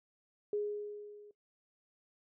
sine tone with level ramp, 415.3 Hz, G#4, in tune, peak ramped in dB -30 to -53 dBFS, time 0.53-1.31 s, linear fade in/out 2 ms, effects noise-tail reverb RT60 0.1 s tail -19 dB re dry

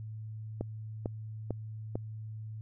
click train, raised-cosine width 2 ms, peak -20 dBFS, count 4, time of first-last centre 0.61-1.955 s, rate 2.23 Hz, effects added 109 Hz sine -39 dBFS peak until 2.61 s

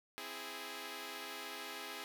5% pulse chord, C augmented, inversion none, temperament equal, 261.6 / 329.6 / 415.3 Hz, C4 / E4 / G#4, 0 / 0 / 0 cents, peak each -39 / -38 / -35 dBFS, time 0.18-2.04 s, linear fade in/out 0 ms, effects none

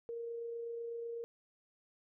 sine tone with amplitude modulation, 466.2 Hz, A#4, in tune, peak -38 dBFS, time 0.09-1.24 s, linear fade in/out 0 ms, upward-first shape sine, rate 28 Hz, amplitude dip 25%, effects none

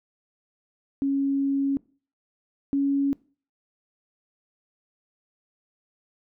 sine tone pair in turn, 276 / 278.6 Hz, C#4 / C#4, -7 / +9 cents, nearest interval unison, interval 16 cents, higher second, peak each -21 / -20 dBFS, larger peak second, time 1.02-1.77 / 2.73-3.13 s, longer first, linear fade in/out 0 ms, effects noise-tail reverb RT60 0.4 s tail -22 dB re dry

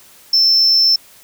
sine tone with amplitude modulation, 5330 Hz, E8, 18 cents sharp, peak -6 dBFS, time 0.33-0.96 s, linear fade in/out 5 ms, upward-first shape sine, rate 87.9 Hz, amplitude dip 25%, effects tanh soft clip ceiling -7 dBFS + white hiss -45 dBFS RMS until 1.23 s

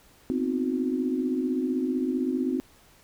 sine tone cluster, 245.4 / 261 / 310.8 / 361 Hz, B3 / C4 / D#4 / F#4, -11 / -4 / -2 / -43 cents, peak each -34 / -26 / -32 / -31 dBFS, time 0.3-2.6 s, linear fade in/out 0 ms, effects pink hiss -57 dBFS RMS until 3.03 s

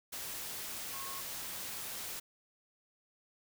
sine tone in noise, 1089 Hz, C#6, 31 cents flat, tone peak -46 dBFS, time 0.93-1.21 s, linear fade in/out 10 ms, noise white, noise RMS -42 dBFS, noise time 0.12-2.2 s, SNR -7 dB, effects none

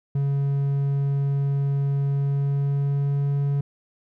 triangle tone with pitch glide, 139.7 to 141.24 Hz, C#3 to C#3, +14 to +33 cents, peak -18 dBFS, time 0.15-3.61 s, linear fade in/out 5 ms, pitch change +19 cents, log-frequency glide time 2.09-3.3 s, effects none

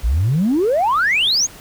sine exponential sweep, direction up, 50.7 to 6830 Hz, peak -12 dBFS, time 0.03-1.47 s, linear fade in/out 20 ms, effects tanh soft clip ceiling -10 dBFS + pink hiss -40 dBFS RMS until 1.6 s

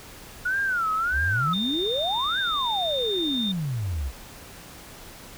sine tone with vibrato, 1431 Hz, F6, 42 cents sharp, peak -22 dBFS, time 0.45-1.54 s, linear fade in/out 10 ms, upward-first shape sine, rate 1.6 Hz, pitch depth 200 cents each way
sine exponential two-way sweep, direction up then down, 59.6 to 1633 to 59.6 Hz, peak -25 dBFS, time 1.11-4.12 s, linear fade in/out 50 ms, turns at 2.39 s
sine tone, 3632 Hz, A#7, 46 cents flat, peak -26 dBFS, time 1.53-3.52 s, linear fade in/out 5 ms
effects pink hiss -44 dBFS RMS until 5.37 s

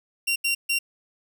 sawtooth tone bursts at uneven times, 2758 Hz, F7, 22 cents flat, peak -18 dBFS, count 3, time 0.27-0.36 / 0.44-0.55 / 0.69-0.79 s, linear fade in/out 10 ms, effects none

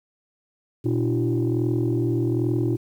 sine tone cluster, 119.8 / 295.5 / 337.9 / 379.1 Hz, A#2 / D4 / E4 / F#4, +48 / +11 / +43 / +42 cents, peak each -22 / -26 / -24 / -29 dBFS, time 0.84-2.77 s, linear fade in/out 20 ms, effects tanh soft clip ceiling -13 dBFS + 9-bit

